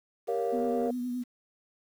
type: tone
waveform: triangle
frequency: 392 Hz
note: G4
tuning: in tune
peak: -32 dBFS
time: 0.27-0.89 s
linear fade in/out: 20 ms
type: chord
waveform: sine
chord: Bb minor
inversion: none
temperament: just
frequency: 466.2 / 559.4 / 699.2 Hz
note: Bb4 / Db5 / F5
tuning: 0 / +16 / +2 cents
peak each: -29 / -35 / -33 dBFS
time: 0.28-0.91 s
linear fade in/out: 5 ms
type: tone with vibrato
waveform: sine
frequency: 246.9 Hz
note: B3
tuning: in tune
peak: -30 dBFS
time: 0.52-1.24 s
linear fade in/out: 20 ms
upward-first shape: triangle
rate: 9.6 Hz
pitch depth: 37 cents each way
effects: tanh soft clip ceiling -18 dBFS + 9-bit